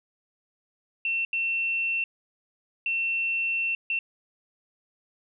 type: tone bursts at uneven times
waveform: sine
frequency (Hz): 2700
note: E7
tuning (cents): +41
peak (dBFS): -24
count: 4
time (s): 1.05-1.25 / 1.33-2.04 / 2.86-3.75 / 3.9-3.99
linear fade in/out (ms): 2
effects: none